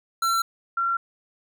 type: tone pair in turn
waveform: square / sine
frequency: 1352 / 1368.5 Hz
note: E6 / F6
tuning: +43 / -36 cents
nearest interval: unison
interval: 21 cents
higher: second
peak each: -21 dBFS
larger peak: neither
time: 0.22-0.42 / 0.77-0.97 s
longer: neither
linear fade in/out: 5 ms
effects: none